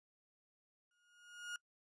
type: tone with exponential growth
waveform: 35% pulse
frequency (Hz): 1433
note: F6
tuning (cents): +44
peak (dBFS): -38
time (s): 0.91-1.56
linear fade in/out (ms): 2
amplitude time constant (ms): 140
effects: noise-tail reverb RT60 0.1 s tail -24 dB re dry + resampled to 22050 Hz